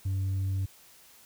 sine tone, 96 Hz, G2, 36 cents flat, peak -24 dBFS, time 0.05-0.66 s, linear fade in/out 10 ms, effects tanh soft clip ceiling -26 dBFS + white hiss -56 dBFS RMS until 1.25 s

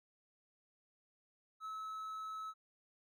triangle tone, 1296 Hz, E6, 30 cents flat, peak -40 dBFS, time 1.6-2.54 s, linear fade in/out 50 ms, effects none

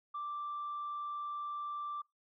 sine tone, 1174.7 Hz, D6, in tune, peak -36 dBFS, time 0.14-2.02 s, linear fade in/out 10 ms, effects noise-tail reverb RT60 0.2 s tail -26 dB re dry + tanh soft clip ceiling -34 dBFS

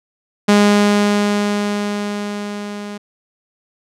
sawtooth tone with level ramp, 205.7 Hz, G#3, 16 cents flat, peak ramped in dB -4 to -23 dBFS, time 0.48-2.98 s, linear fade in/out 10 ms, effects low-pass 8000 Hz 12 dB/octave

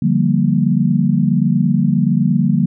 sine chord, G minor seventh, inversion second, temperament equal, 146.83 / 174.61 / 196 / 233.1 Hz, D3 / F3 / G3 / Bb3, 0 / 0 / 0 / 0 cents, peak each -17 dBFS, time 0.02-2.66 s, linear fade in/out 5 ms, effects none

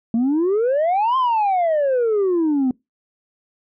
sine exponential two-way sweep, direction up then down, 221.8 to 1064 to 248.6 Hz, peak -13 dBFS, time 0.14-2.71 s, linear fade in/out 2 ms, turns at 1.17 s, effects noise-tail reverb RT60 0.2 s tail -25 dB re dry + tanh soft clip ceiling -14 dBFS

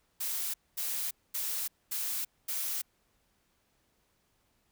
blue noise bursts, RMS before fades -34 dBFS, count 5, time 0.2-2.82 s, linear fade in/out 10 ms, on 340 ms, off 230 ms, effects pink hiss -73 dBFS RMS until 4.71 s

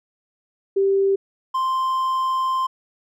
sine / triangle tone pair in turn, 391.6 / 1045.4 Hz, G4 / C6, -2 / -2 cents, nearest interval octave + perfect fourth, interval 1700 cents, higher second, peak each -15 / -17 dBFS, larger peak first, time 0.76-1.16 / 1.54-2.67 s, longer second, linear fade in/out 10 ms, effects none

